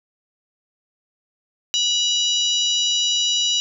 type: harmonic tone with a mistuned harmonic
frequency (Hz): 976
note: B5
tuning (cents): -21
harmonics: 3 / 4 / 5 / 6 / 7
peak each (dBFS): -20 / -22 / -32 / -26 / -30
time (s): 1.74-3.6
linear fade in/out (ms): 0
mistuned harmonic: 7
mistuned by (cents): +51
effects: none